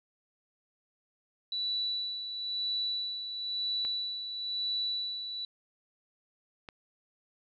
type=tone with tremolo; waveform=sine; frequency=3951 Hz; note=B7; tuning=in tune; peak=-29 dBFS; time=1.52-5.45 s; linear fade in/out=2 ms; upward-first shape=sine; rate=1 Hz; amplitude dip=55%
type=clicks; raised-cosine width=0.3 ms; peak=-27 dBFS; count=2; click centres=3.85 / 6.688 s
effects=none